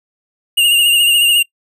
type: tone with vibrato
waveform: square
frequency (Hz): 2824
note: F7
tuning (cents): +19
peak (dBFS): -9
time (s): 0.57-1.43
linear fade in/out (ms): 10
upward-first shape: triangle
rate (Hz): 14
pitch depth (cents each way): 50
effects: noise-tail reverb RT60 0.1 s tail -24 dB re dry